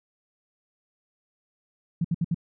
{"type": "tone bursts", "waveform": "sine", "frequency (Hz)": 167.8, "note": "E3", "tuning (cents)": 31, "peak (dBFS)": -21, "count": 4, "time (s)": [2.01, 2.345], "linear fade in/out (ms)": 5, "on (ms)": 35, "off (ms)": 65, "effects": []}